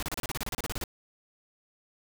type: noise bursts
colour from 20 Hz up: pink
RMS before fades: -33 dBFS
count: 15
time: 0-0.838 s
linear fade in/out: 0 ms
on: 26 ms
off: 32 ms
effects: none